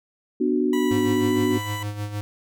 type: chord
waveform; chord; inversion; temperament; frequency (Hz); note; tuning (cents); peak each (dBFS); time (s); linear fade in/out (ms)
sine; B minor; none; just; 246.9 / 296.3 / 370.4; B3 / D4 / F#4; 0 / +15 / +2; -23; 0.4-1.58; 10
type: tone with pitch glide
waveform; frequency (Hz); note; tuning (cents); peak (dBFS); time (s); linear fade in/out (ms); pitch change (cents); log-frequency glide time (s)
20% pulse; 980 to 991.4; B5 to B5; -14 to +6; -25; 0.73-1.83; 2; +20; 1.1-1.35
type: tone with tremolo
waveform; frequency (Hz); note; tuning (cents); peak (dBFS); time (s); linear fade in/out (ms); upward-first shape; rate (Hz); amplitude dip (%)
square; 103.83; G#2; 0; -26; 0.91-2.21; 0; sine; 6.5; 60
effects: none